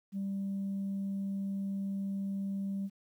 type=tone; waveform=sine; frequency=196.3 Hz; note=G3; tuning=3 cents sharp; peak=-31 dBFS; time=0.12-2.9 s; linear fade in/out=50 ms; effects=tanh soft clip ceiling -30 dBFS + 11-bit